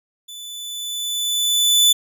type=tone with level ramp; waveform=sawtooth; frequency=3491 Hz; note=A7; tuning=14 cents flat; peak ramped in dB=-31 to -7 dBFS; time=0.28-1.93 s; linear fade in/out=10 ms; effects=none